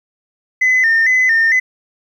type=tone with vibrato; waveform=sine; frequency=1916 Hz; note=A#6; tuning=47 cents sharp; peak=-8 dBFS; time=0.61-1.6 s; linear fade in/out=10 ms; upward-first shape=square; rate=2.2 Hz; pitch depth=93 cents each way; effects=tanh soft clip ceiling -7 dBFS + 8-bit